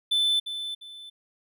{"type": "tone with echo", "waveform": "triangle", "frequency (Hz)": 3520, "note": "A7", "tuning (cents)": 0, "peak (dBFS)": -19, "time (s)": [0.11, 0.4], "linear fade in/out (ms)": 10, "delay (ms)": 350, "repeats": 2, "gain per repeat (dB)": -10, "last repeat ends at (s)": 1.1, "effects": []}